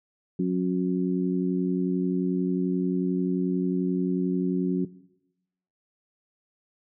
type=harmonic tone; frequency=91.3 Hz; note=F#2; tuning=23 cents flat; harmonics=2 / 3 / 4; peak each=-24 / -28 / -30 dBFS; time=0.39-4.85 s; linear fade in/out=5 ms; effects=noise-tail reverb RT60 0.9 s tail -18 dB re dry